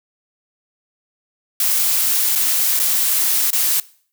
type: noise with dropouts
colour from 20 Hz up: blue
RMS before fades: -17 dBFS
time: 1.6-3.8 s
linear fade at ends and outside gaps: 2 ms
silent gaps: 2.353-2.357 / 2.793-2.798 / 3.505-3.53 s
effects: noise-tail reverb RT60 0.5 s tail -21 dB re dry